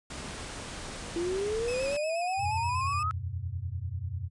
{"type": "low-pass noise", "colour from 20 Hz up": "pink", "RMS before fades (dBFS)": -40, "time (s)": [0.1, 1.97], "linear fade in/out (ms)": 5, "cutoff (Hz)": 10000, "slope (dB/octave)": 96}
{"type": "exponential sweep", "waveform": "sine", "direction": "up", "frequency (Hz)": [333.8, 1300], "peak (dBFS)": -28, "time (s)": [1.16, 3.11], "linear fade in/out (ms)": 0}
{"type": "tone with vibrato", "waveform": "sawtooth", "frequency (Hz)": 2526, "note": "D#7", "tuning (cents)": 26, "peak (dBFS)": -34, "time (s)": [1.68, 3.03], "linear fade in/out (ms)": 2, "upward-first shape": "square", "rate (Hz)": 8.4, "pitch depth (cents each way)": 39}
{"type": "chord", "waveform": "sine", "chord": "E suspended second", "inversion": "none", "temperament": "equal", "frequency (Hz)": [82.41, 92.5, 123.47], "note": ["E2", "F#2", "B2"], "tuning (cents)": [0, 0, 0], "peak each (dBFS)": [-38, -34, -39], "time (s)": [2.37, 4.3], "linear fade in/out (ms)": 50}
{"effects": ["resampled to 24000 Hz"]}